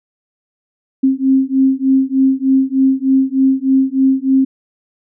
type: beating tone pair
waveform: sine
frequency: 264.6 / 267.9 Hz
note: C4 / C4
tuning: +20 / +41 cents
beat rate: 3.3 Hz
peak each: -13 dBFS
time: 1.03-4.45 s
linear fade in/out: 10 ms
effects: none